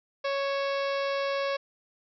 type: harmonic tone with a mistuned harmonic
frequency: 554.4 Hz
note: C#5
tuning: in tune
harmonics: 1 / 2 / 3 / 4 / 5 / 6 / 7 / 8 / 9 / 10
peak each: -28 / -34 / -38 / -40 / -42 / -44 / -45 / -46 / -47 / -48 dBFS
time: 0.24-1.57 s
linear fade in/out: 10 ms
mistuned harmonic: 5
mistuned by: -53 cents
effects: none